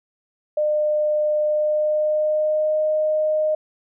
sine tone with pitch glide, 604 to 616.7 Hz, D5 to D#5, +48 to -16 cents, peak -17 dBFS, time 0.57-3.55 s, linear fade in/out 5 ms, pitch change +36 cents, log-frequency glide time 1.44-2.78 s, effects none

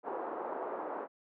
pink band-pass noise, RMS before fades -39 dBFS, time 0.03-1.08 s, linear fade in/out 50 ms, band 370 to 1100 Hz, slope 24 dB/octave, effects none

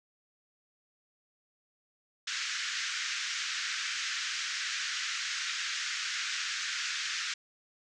pink band-pass noise, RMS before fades -35 dBFS, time 2.27-7.34 s, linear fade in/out 5 ms, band 1400 to 6900 Hz, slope 48 dB/octave, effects none

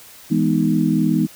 sine chord, E major seventh, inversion none, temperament equal, 164.81 / 207.7 / 246.9 / 311.1 Hz, E3 / G#3 / B3 / D#4, 0 / 0 / 0 / 0 cents, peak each -20 dBFS, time 0.3-1.27 s, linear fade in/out 20 ms, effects white hiss -43 dBFS RMS until 1.35 s

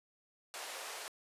pink band-pass noise, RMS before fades -45 dBFS, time 0.54-1.08 s, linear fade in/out 0 ms, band 510 to 12000 Hz, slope 24 dB/octave, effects resampled to 32000 Hz

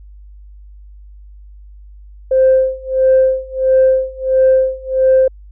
sine tone with tremolo, 523.3 Hz, C5, in tune, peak -5 dBFS, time 2.31-5.28 s, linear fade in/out 5 ms, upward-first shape sine, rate 1.5 Hz, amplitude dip 95%, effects tanh soft clip ceiling -3 dBFS + added 50 Hz sine -35 dBFS peak until 5.51 s

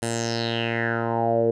10% pulse tone with low-pass filter sweep, 115.7 Hz, A#2, 13 cents flat, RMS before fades -24 dBFS, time 0.02-1.51 s, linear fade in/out 5 ms, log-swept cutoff 9700 to 450 Hz, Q 5.4, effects none

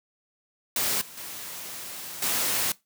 white noise with level steps, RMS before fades -26 / -45 / -38 / -26 dBFS, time 0.76-2.72 s, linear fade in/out 2 ms, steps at 1.01 / 1.17 / 2.22 s, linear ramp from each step 5 ms, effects noise-tail reverb RT60 0.2 s tail -20 dB re dry + high-pass 100 Hz 12 dB/octave

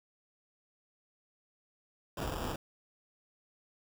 pink noise with sample-and-hold, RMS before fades -37 dBFS, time 2.17-2.56 s, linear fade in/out 5 ms, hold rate 2100 Hz, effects none

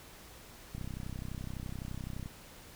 click train, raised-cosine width 5 ms, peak -28 dBFS, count 49, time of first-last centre 0.75-2.259 s, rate 31.8 Hz, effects pink hiss -53 dBFS RMS until 2.75 s

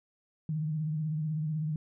sine tone with vibrato, 154.8 Hz, D#3, 9 cents flat, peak -29 dBFS, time 0.49-1.76 s, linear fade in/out 2 ms, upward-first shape triangle, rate 16 Hz, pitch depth 75 cents each way, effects none

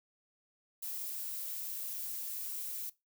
violet noise with high-pass filter sweep, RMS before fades -40 dBFS, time 0.82-2.9 s, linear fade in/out 10 ms, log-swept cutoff 650 to 420 Hz, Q 5.4, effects noise-tail reverb RT60 0.2 s tail -19 dB re dry

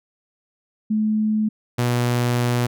sine / sawtooth tone pair in turn, 215.2 / 121.51 Hz, A3 / B2, -38 / -28 cents, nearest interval minor seventh, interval 990 cents, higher first, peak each -17 / -14 dBFS, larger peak second, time 0.9-1.49 / 1.78-2.67 s, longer second, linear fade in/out 10 ms, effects none

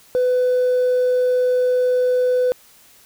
triangle tone with hard clipping, 501 Hz, B4, 25 cents sharp, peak -14 dBFS, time 0.15-2.52 s, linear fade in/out 0 ms, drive 2 dB, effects white hiss -50 dBFS RMS until 3.05 s

